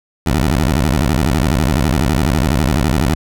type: tone with vibrato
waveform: 15% pulse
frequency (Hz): 70.1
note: C#2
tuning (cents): +20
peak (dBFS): -6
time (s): 0.26-3.15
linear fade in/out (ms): 5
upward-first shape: square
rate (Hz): 12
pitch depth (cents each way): 250
effects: none